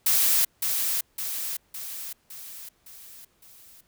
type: noise with echo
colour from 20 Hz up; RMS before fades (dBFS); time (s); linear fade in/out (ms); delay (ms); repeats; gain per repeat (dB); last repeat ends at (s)
blue; -21; 0.06-0.45; 5; 560; 6; -5; 3.81
effects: pink hiss -66 dBFS RMS until 3.87 s